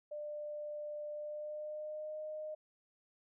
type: tone with pitch glide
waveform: sine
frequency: 596 to 615.2 Hz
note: D5 to D#5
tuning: +25 to -20 cents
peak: -40 dBFS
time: 0.11-2.55 s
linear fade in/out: 10 ms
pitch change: +55 cents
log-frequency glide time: 1.12-2.18 s
effects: none